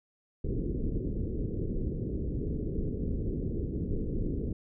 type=low-pass noise; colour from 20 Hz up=pink; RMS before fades=-32 dBFS; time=0.44-4.53 s; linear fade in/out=5 ms; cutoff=450 Hz; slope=48 dB/octave; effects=none